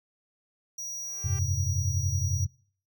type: tone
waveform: square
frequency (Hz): 5780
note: F#8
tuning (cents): -41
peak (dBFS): -34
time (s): 0.78-2.45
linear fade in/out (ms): 5
type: tone with exponential growth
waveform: 10% pulse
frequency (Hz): 392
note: G4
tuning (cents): 0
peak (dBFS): -34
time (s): 0.79-1.39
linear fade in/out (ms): 2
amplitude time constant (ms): 130
type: chord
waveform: sine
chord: F suspended second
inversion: none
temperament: just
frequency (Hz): 87.31 / 98.22 / 130.96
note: F2 / G2 / C3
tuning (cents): 0 / +4 / +2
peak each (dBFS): -29 / -29 / -31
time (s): 1.24-2.47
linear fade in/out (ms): 10
effects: noise-tail reverb RT60 0.5 s tail -24 dB re dry